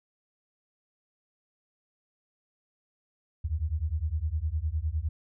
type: beating tone pair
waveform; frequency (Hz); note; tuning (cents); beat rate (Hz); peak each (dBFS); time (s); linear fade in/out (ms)
sine; 73.42 / 83.22; D2 / E2; 0 / +17; 9.8; -30; 3.44-5.09; 10
effects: none